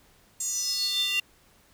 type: tone with high-pass filter sweep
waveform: square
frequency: 396.3 Hz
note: G4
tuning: 19 cents sharp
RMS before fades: -28 dBFS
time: 0.4-1.2 s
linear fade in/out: 5 ms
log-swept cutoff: 7400 to 2800 Hz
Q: 8.7
effects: pink hiss -60 dBFS RMS until 1.73 s